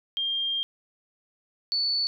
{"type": "tone pair in turn", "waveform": "sine", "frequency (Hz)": [3202, 4466], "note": ["G7", "C#8"], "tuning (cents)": [36, 12], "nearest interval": "tritone", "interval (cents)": 576, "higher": "second", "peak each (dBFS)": [-25, -23], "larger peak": "second", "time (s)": [[0.17, 0.63], [1.72, 2.07]], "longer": "first", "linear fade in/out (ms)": 0, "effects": []}